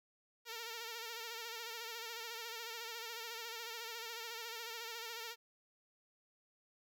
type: tone with vibrato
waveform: 5% pulse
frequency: 460 Hz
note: A#4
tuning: 23 cents flat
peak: -32 dBFS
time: 0.45-5.36 s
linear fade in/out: 50 ms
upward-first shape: sine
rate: 14 Hz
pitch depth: 60 cents each way
effects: none